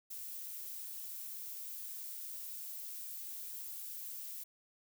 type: noise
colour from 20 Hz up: violet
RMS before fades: -45 dBFS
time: 0.1-4.44 s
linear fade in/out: 10 ms
effects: none